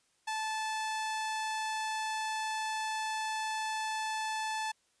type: tone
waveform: sawtooth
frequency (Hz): 873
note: A5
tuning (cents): -14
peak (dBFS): -29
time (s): 0.27-4.72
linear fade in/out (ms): 10
effects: white hiss -72 dBFS RMS until 5 s + resampled to 22050 Hz